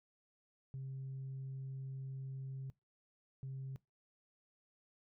sine tone bursts at uneven times, 133.7 Hz, C3, 38 cents sharp, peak -40 dBFS, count 2, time 0.74-2.7 / 3.43-3.76 s, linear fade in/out 0 ms, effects noise-tail reverb RT60 0.2 s tail -22 dB re dry + tanh soft clip ceiling -39 dBFS

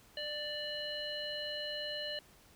harmonic tone with a mistuned harmonic, 589 Hz, D5, 5 cents sharp, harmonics 1 / 3 / 5 / 7, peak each -42 / -45 / -41 / -43 dBFS, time 0.17-2.19 s, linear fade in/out 2 ms, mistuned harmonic 1, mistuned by +18 cents, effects pink hiss -62 dBFS RMS until 2.55 s

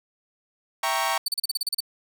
sawtooth chord, E diminished seventh, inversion none, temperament equal, 659.3 / 784 / 932.3 / 1108.7 Hz, E5 / G5 / Bb5 / Db6, 0 / 0 / 0 / 0 cents, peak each -27 / -25 / -24 / -24 dBFS, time 0.83-1.18 s, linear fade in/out 5 ms
sawtooth tone bursts, 4496 Hz, C#8, 24 cents sharp, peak -20 dBFS, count 10, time 1.26-1.805 s, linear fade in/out 5 ms, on 23 ms, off 35 ms
effects none

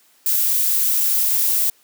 violet noise, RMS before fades -18 dBFS, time 0.26-1.7 s, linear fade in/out 2 ms, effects white hiss -56 dBFS RMS until 1.83 s + high-pass 200 Hz 12 dB/octave

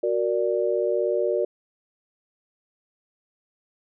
sine chord, Gb augmented, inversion none, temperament equal, 370 / 466.2 / 587.3 Hz, Gb4 / Bb4 / D5, 0 / 0 / 0 cents, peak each -25 dBFS, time 0.03-1.45 s, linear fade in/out 5 ms, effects none

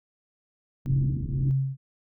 sine tone with tremolo, 134.7 Hz, C#3, 49 cents flat, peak -20 dBFS, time 0.85-1.77 s, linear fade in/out 50 ms, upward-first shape sine, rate 1.9 Hz, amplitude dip 75%
pink low-pass noise, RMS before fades -32 dBFS, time 0.86-1.51 s, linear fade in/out 0 ms, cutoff 320 Hz, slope 48 dB/octave
effects none

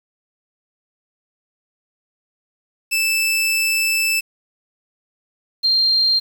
sawtooth / sine tone pair in turn, 2637 / 4186 Hz, E7 / C8, 0 / 0 cents, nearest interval minor sixth, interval 800 cents, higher second, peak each -13 dBFS, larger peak neither, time 2.91-4.21 / 5.63-6.2 s, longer first, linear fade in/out 20 ms, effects 7-bit

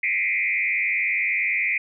sine tone with frequency modulation, 2236 Hz, C#7, 14 cents sharp, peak -20 dBFS, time 0.03-1.78 s, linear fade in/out 5 ms, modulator 90.6 Hz, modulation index 2.7, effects none

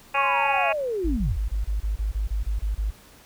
harmonic tone, 277.2 Hz, C#4, in tune, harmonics 2 / 3 / 4 / 5 / 6 / 7 / 8 / 9 / 10, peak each -31 / -26 / -29 / -33 / -33 / -36 / -34 / -26 / -33 dBFS, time 0.14-0.73 s, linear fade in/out 10 ms
sine linear sweep, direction down, 1131 to 51.1 Hz, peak -24 dBFS, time 0.17-1.37 s, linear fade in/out 10 ms
sine tone bursts, 51.91 Hz, G#1, in tune, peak -22 dBFS, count 12, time 1.04-2.908 s, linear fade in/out 10 ms, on 130 ms, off 28 ms
effects pink hiss -51 dBFS RMS until 3.25 s

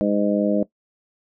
harmonic tone, 102.6 Hz, G#2, 21 cents flat, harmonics 2 / 3 / 4 / 5 / 6, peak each -21 / -23 / -31 / -25 / -24 dBFS, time 0.01-0.63 s, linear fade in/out 0 ms, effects noise-tail reverb RT60 0.1 s tail -18 dB re dry

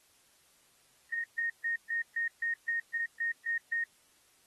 sine tone bursts, 1853 Hz, A#6, 11 cents flat, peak -29 dBFS, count 11, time 1.12-3.84 s, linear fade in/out 5 ms, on 120 ms, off 140 ms, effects white hiss -66 dBFS RMS until 4.46 s + AAC 32 kbps

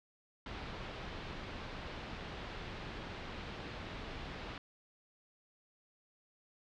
pink low-pass noise, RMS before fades -45 dBFS, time 0.46-4.58 s, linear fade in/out 2 ms, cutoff 4000 Hz, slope 24 dB/octave, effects none

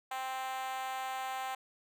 5% pulse tone with high-pass filter, 261.6 Hz, C4, in tune, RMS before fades -38 dBFS, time 0.11-1.55 s, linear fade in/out 5 ms, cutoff 810 Hz, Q 5.1, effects none

